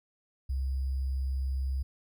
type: tone with sample-and-hold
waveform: sine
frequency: 66.3 Hz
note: C2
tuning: 23 cents sharp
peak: -28 dBFS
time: 0.49-1.83 s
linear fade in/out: 10 ms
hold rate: 4900 Hz
effects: none